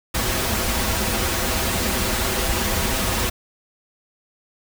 pink noise with comb filter, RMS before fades -22 dBFS, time 0.14-3.3 s, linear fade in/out 10 ms, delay 6.8 ms, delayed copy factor -0.75, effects none

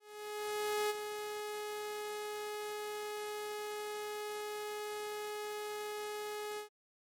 sawtooth tone with ADSR envelope, 420.2 Hz, G#4, 20 cents sharp, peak -27 dBFS, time 0-6.69 s, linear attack 900 ms, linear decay 25 ms, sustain -8 dB, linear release 110 ms, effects MP3 64 kbps

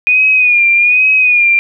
sine tone with vibrato, 2459 Hz, D#7, 21 cents flat, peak -6 dBFS, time 0.07-1.59 s, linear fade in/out 0 ms, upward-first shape sine, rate 1.2 Hz, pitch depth 60 cents each way, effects none

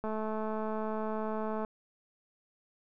click train, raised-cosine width 1 ms, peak -23 dBFS, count 350, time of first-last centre 0.04-1.648 s, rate 217 Hz, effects none

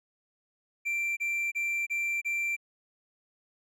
triangle tone bursts, 2355 Hz, D7, 4 cents sharp, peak -26 dBFS, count 5, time 0.85-2.566 s, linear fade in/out 20 ms, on 320 ms, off 29 ms, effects none

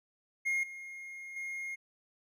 triangle tone with level steps, 2140 Hz, C7, 38 cents sharp, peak -27 / -41 / -35 dBFS, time 0.45-1.76 s, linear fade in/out 20 ms, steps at 0.63 / 1.36 s, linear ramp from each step 5 ms, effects none

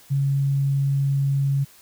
sine tone, 138.59 Hz, C#3, in tune, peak -18 dBFS, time 0.1-1.65 s, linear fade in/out 20 ms, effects white hiss -51 dBFS RMS until 1.81 s

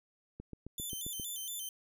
click train, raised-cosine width 3 ms, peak -31 dBFS, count 7, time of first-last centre 0.4-1.198 s, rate 7.52 Hz
5% pulse tone with vibrato, 3294 Hz, G#7, 15 cents flat, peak -31 dBFS, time 0.78-1.69 s, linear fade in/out 2 ms, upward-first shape square, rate 4.3 Hz, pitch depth 110 cents each way
effects none

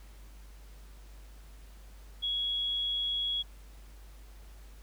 sine tone, 3336 Hz, G#7, 7 cents sharp, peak -29 dBFS, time 2.22-3.43 s, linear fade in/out 20 ms, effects added 50 Hz sine -48 dBFS peak until 4.82 s + pink hiss -60 dBFS RMS until 4.82 s

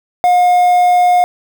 triangle tone with quantisation, 716 Hz, F5, 43 cents sharp, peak -5 dBFS, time 0.24-1.24 s, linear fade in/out 0 ms, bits 5, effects none

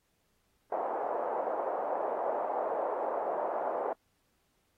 pink band-pass noise, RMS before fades -33 dBFS, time 0.72-3.93 s, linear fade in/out 2 ms, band 500 to 880 Hz, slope 24 dB/octave, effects pink hiss -75 dBFS RMS until 4.77 s + AAC 48 kbps

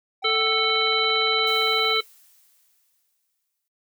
triangle tone with vibrato, 761 Hz, F#5, 48 cents sharp, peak -31 dBFS, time 0.22-1.94 s, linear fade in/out 10 ms, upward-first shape sine, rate 11 Hz, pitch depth 18 cents each way
harmonic tone, 441.3 Hz, A4, 5 cents sharp, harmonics 1 / 3 / 5 / 7 / 9, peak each -25 / -25 / -25 / -25 / -25 dBFS, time 0.24-2.01 s, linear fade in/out 10 ms
blue noise with exponential decay, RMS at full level -41 dBFS, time 1.47-3.68 s, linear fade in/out 0 ms, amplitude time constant 480 ms
effects noise-tail reverb RT60 0.1 s tail -18 dB re dry

